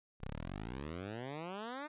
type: exponential sweep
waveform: 10% pulse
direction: up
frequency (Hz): 30.17 to 311.1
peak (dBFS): -33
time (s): 0.2-1.88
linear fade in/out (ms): 20
effects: resampled to 8000 Hz